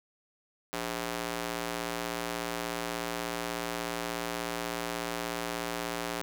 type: tone with high-pass filter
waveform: square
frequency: 58.27 Hz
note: A#1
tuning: in tune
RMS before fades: -35 dBFS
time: 0.73-6.22 s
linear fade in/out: 0 ms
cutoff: 350 Hz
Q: 0.53
effects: none